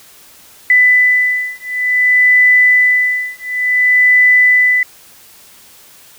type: beating tone pair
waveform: sine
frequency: 1995 / 1995.56 Hz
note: B6 / B6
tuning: +17 / +17 cents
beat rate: 0.56 Hz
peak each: -11 dBFS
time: 0.7-4.83 s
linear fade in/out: 2 ms
effects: white hiss -42 dBFS RMS until 6.18 s